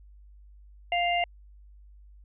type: harmonic tone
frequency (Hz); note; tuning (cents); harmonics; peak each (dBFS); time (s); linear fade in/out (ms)
698.5; F5; 0; 1 / 3 / 4; -25 / -30 / -31; 0.92-1.24; 2
effects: added 50 Hz sine -49 dBFS peak until 2.24 s